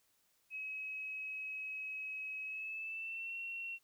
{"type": "tone with pitch glide", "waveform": "sine", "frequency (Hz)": [2556, 2724], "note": ["D#7", "F7"], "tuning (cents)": [46, -44], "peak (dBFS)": -40, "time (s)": [0.5, 3.79], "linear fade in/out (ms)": 50, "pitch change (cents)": 110, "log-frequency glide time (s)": [2.44, 3.36], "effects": ["white hiss -75 dBFS RMS until 3.83 s"]}